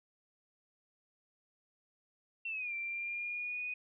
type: exponential two-way sweep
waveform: sine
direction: down then up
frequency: 2731 to 2349 to 2488 Hz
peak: -36 dBFS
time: 2.45-3.74 s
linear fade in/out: 5 ms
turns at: 2.74 s
effects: none